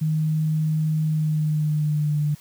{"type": "tone with pitch glide", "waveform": "sine", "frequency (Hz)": [155.9, 148.69], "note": ["D#3", "D3"], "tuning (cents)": [4, 22], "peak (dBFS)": -19, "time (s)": [0.01, 2.35], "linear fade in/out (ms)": 10, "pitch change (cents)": -82, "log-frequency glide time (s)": [1.04, 2.23], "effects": ["white hiss -51 dBFS RMS until 2.4 s"]}